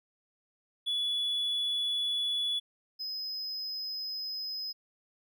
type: tone pair in turn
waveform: triangle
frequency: 3417 / 5064 Hz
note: G#7 / D#8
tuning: +49 / +30 cents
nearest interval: perfect fifth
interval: 681 cents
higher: second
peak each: -26 / -33 dBFS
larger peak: first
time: 0.86-2.6 / 2.99-4.73 s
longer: neither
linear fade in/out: 20 ms
effects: tanh soft clip ceiling -23 dBFS